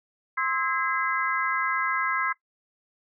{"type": "tone cluster", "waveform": "sine", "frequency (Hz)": [1052, 1303, 1636, 2047], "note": ["C6", "E6", "G#6", "C7"], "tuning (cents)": [9, -20, -26, -38], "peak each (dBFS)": -29, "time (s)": [0.37, 2.33], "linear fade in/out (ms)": 10, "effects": ["noise-tail reverb RT60 0.1 s tail -19 dB re dry"]}